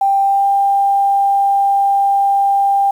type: tone with pitch glide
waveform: sine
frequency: 788 to 794.4 Hz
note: G5 to G5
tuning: +9 to +23 cents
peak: -10 dBFS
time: 0.01-2.91 s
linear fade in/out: 5 ms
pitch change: +14 cents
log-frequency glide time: 0.21-0.47 s
effects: 7-bit